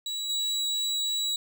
35% pulse tone with level steps, 3899 Hz, B7, 23 cents flat, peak -28 / -24 dBFS, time 0.06-1.36 s, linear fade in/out 2 ms, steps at 0.29 s, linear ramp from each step 10 ms, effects none

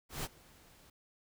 pink noise with ADSR envelope, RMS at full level -37 dBFS, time 0.09-0.9 s, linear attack 150 ms, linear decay 36 ms, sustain -24 dB, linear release 4 ms, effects none

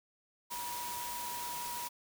sine tone in noise, 964 Hz, B5, 42 cents flat, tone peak -40 dBFS, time 0.5-1.89 s, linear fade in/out 20 ms, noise white, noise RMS -42 dBFS, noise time 0.5-1.89 s, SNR -1 dB, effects none

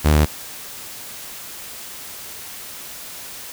sawtooth tone, 75.6 Hz, D#2, 49 cents flat, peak -8 dBFS, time 0.04-0.26 s, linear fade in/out 20 ms, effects white hiss -35 dBFS RMS until 3.52 s

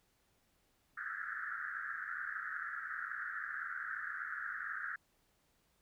white band-pass noise, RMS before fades -42 dBFS, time 0.97-4.96 s, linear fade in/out 5 ms, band 1300 to 1800 Hz, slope 96 dB/octave, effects pink hiss -75 dBFS RMS until 5.81 s

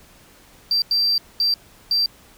sine tone bursts at uneven times, 4699 Hz, D8, in tune, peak -14 dBFS, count 4, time 0.71-0.82 / 0.91-1.18 / 1.4-1.54 / 1.91-2.06 s, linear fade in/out 2 ms, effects tanh soft clip ceiling -14 dBFS + pink hiss -50 dBFS RMS until 2.37 s

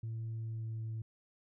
sine tone with pitch glide, 113 to 111.44 Hz, A2 to A2, +47 to +23 cents, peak -35 dBFS, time 0.03-1.02 s, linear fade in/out 5 ms, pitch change -24 cents, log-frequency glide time 0.2-0.87 s, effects tanh soft clip ceiling -35 dBFS

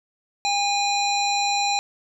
harmonic tone with a mistuned harmonic, 810 Hz, G#5, 43 cents flat, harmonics 1 / 3 / 5 / 7 / 9, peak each -22 / -27 / -26 / -37 / -31 dBFS, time 0.45-1.79 s, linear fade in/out 0 ms, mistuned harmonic 3, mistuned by +23 cents, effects 9-bit

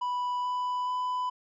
triangle tone with pitch steps, 987 / 993.3 / 999.6 Hz, B5 / B5 / B5, -1 / +10 / +21 cents, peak -26 dBFS, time 0.01-1.3 s, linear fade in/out 10 ms, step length 430 ms, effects resampled to 16000 Hz

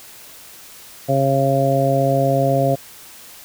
harmonic tone, 136.3 Hz, C#3, 29 cents flat, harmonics 1 / 2 / 3 / 4 / 5, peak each -19 / -23 / -25 / -19 / -19 dBFS, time 1.08-2.76 s, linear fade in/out 20 ms, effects white hiss -41 dBFS RMS until 3.44 s

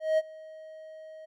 triangle tone with ADSR envelope, 630 Hz, D#5, 21 cents sharp, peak -18 dBFS, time 0-1.26 s, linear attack 180 ms, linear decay 36 ms, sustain -23 dB, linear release 15 ms, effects none

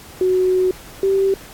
sine tone pair in turn, 370 / 388.7 Hz, F#4 / G4, 0 / -15 cents, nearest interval minor second, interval 85 cents, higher second, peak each -13 dBFS, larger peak neither, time 0.21-0.71 / 1.03-1.34 s, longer first, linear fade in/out 2 ms, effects pink hiss -40 dBFS RMS until 1.53 s + AAC 64 kbps

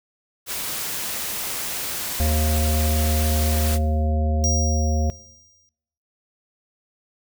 white noise, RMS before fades -28 dBFS, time 0.46-3.79 s, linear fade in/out 50 ms
harmonic tone, 77 Hz, D#2, 17 cents flat, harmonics 1 / 3 / 5 / 7 / 9, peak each -18 / -28 / -36 / -31 / -31 dBFS, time 2.2-5.1 s, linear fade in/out 0 ms
square tone with exponential decay, 5700 Hz, F8, 34 cents sharp, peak -21 dBFS, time 4.44-5.69 s, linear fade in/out 0 ms, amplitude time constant 270 ms
effects noise-tail reverb RT60 0.9 s tail -21 dB re dry

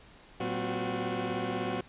20% pulse tone cluster, 115.7 / 189.9 / 255.2 / 363.3 Hz, A#2 / F#3 / C4 / F#4, -13 / +45 / -43 / -32 cents, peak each -34 / -32 / -31 / -30 dBFS, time 0.4-1.81 s, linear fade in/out 5 ms, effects pink hiss -55 dBFS RMS until 1.88 s + resampled to 8000 Hz

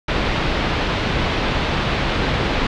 pink low-pass noise, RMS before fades -20 dBFS, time 0.08-2.67 s, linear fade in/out 5 ms, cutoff 3900 Hz, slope 24 dB/octave, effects none

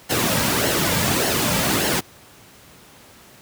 pink noise with flanger, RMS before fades -20 dBFS, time 0.09-2.01 s, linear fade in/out 20 ms, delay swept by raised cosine 0.82 to 2.82 ms, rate 1.7 Hz, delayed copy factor -0.55, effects pink hiss -47 dBFS RMS until 3.41 s + high-pass 80 Hz 12 dB/octave

